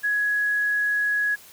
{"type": "tone", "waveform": "sine", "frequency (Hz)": 1674, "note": "G#6", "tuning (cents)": 13, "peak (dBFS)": -20, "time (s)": [0.03, 1.36], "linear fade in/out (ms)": 20, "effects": ["white hiss -48 dBFS RMS until 1.52 s"]}